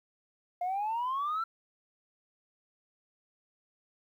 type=exponential sweep; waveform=sine; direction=up; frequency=700 to 1363 Hz; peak=-28 dBFS; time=0.61-1.44 s; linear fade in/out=5 ms; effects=tanh soft clip ceiling -27 dBFS + 11-bit